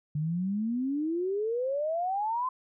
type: exponential sweep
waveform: sine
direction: up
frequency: 146.1 to 1047 Hz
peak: -27 dBFS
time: 0.15-2.49 s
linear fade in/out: 5 ms
effects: none